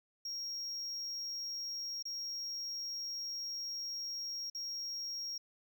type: tone with dropouts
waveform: triangle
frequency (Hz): 5588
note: F8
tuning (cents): 0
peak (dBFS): -37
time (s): 0.25-5.38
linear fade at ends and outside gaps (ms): 5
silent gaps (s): 2.026-2.053 / 4.5-4.548
effects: 12-bit

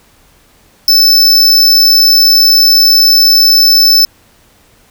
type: tone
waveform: square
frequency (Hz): 5274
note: E8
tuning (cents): 0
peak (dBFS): -4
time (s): 0.88-4.05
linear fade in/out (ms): 2
effects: pink hiss -47 dBFS RMS until 4.9 s

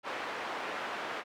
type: band-pass noise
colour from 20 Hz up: pink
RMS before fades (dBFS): -38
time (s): 0.03-1.24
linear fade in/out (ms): 50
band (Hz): 540 to 2200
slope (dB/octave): 12
effects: none

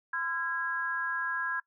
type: tone cluster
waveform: sine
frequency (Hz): 1023 / 1360 / 1644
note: C6 / F6 / G#6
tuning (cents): -39 / -46 / -18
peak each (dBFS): -37 / -37 / -31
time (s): 0.13-1.6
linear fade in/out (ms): 5
effects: noise-tail reverb RT60 0.1 s tail -21 dB re dry

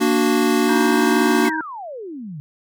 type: chord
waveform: square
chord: Bb augmented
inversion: none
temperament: equal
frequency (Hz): 233.1 / 293.7 / 370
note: Bb3 / D4 / F#4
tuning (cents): 0 / 0 / 0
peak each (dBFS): -20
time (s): 0-1.5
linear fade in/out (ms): 20
type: harmonic tone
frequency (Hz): 315.9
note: D#4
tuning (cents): +26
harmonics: 1 / 3 / 5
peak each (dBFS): -25 / -25 / -25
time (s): 0.69-1.61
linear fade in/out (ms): 2
type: exponential sweep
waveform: sine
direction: down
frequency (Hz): 2257 to 140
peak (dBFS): -29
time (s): 1.45-2.4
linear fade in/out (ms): 0
effects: none

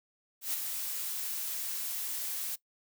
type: noise with ADSR envelope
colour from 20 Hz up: blue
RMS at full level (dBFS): -31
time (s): 0.41-2.56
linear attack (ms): 130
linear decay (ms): 6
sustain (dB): -5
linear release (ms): 13
effects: noise-tail reverb RT60 0.1 s tail -19 dB re dry

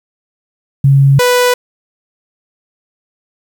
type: tone pair in turn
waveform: sine / sawtooth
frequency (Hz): 137.9 / 494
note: C#3 / B4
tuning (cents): -9 / 0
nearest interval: octave + minor seventh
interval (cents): 2209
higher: second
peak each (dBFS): -4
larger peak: neither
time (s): 0.84-1.19 / 1.19-1.54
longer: neither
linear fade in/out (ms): 5
effects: 7-bit

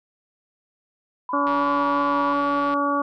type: tone with vibrato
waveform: sine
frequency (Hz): 989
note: B5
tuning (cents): +2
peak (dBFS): -26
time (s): 1.29-2.33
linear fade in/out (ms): 2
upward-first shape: sine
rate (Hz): 3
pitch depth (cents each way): 46
type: harmonic tone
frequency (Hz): 284.8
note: C#4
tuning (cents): +47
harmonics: 1 / 2 / 3 / 4 / 5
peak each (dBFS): -25 / -27 / -31 / -22 / -32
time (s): 1.33-3.02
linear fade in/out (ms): 5
type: click train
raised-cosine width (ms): 0.3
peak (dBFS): -21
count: 185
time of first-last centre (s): 1.47-2.739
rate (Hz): 145
effects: none

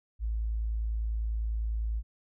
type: tone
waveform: sine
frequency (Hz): 55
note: A1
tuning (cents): 0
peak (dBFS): -28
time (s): 0.19-2.03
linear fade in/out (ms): 50
effects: none

